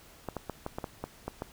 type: clicks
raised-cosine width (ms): 1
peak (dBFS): -20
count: 9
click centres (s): 0.287 / 0.367 / 0.497 / 0.664 / 0.785 / 0.842 / 1.04 / 1.28 / 1.421
effects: pink hiss -55 dBFS RMS until 1.52 s